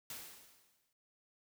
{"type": "noise with exponential decay", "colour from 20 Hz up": "white", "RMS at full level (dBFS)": -44, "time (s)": [0.1, 0.93], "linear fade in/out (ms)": 2, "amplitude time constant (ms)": 180, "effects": []}